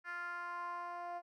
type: tone with band-pass filter sweep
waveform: 10% pulse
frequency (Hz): 349.2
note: F4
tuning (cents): 0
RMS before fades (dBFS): -43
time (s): 0.04-1.22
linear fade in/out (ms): 50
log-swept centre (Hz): 1600 to 720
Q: 3.8
effects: none